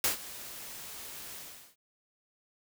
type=noise with ADSR envelope; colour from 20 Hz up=white; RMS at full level=-26 dBFS; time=0.04-1.76 s; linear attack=3 ms; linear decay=120 ms; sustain=-18 dB; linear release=400 ms; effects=none